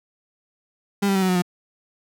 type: tone with pitch steps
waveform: 35% pulse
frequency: 200.3 / 195.61 / 191.03 / 186.56 / 182.2 / 177.93 Hz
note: G3 / G3 / G3 / F#3 / F#3 / F3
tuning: +38 / -3 / -44 / +15 / -26 / +33 cents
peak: -16 dBFS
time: 1.02-1.422 s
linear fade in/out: 10 ms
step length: 67 ms
effects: none